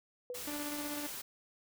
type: tone with exponential decay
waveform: sine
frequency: 493.9 Hz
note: B4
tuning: in tune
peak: -35 dBFS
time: 0.3-0.53 s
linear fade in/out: 1 ms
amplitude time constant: 49 ms
type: noise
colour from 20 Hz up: white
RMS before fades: -43 dBFS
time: 0.34-1.22 s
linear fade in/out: 10 ms
type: tone with tremolo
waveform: sawtooth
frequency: 293.7 Hz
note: D4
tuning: in tune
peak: -34 dBFS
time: 0.47-1.07 s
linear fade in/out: 5 ms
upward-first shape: square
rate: 16 Hz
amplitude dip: 30%
effects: none